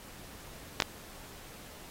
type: clicks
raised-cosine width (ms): 0.2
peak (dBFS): -6 / -8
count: 2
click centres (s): 0.802 / 0.822
effects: pink hiss -50 dBFS RMS until 1.9 s + AAC 48 kbps